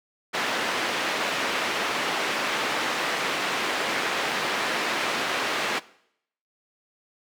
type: band-pass noise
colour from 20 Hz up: white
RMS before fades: -27 dBFS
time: 0.33-5.8 s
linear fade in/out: 20 ms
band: 250 to 2500 Hz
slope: 12 dB/octave
effects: noise-tail reverb RT60 0.7 s tail -20 dB re dry